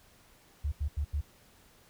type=tone bursts; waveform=sine; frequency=72.8 Hz; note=D2; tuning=15 cents flat; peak=-28 dBFS; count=4; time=0.64-1.212 s; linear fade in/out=10 ms; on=80 ms; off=84 ms; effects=pink hiss -61 dBFS RMS until 1.89 s